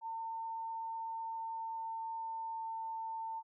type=tone with pitch glide; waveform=sine; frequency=904 to 897.8 Hz; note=A5 to A5; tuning=+47 to +35 cents; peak=-38 dBFS; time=0.01-3.43 s; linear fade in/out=50 ms; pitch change=-12 cents; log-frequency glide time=1.12-3 s; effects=none